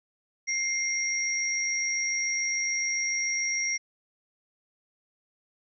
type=tone pair together; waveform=sine; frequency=2116 / 5649 Hz; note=C7 / F8; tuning=+19 / +19 cents; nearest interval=octave + perfect fourth; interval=1700 cents; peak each=-28 / -29 dBFS; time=0.47-3.78 s; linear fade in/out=20 ms; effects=none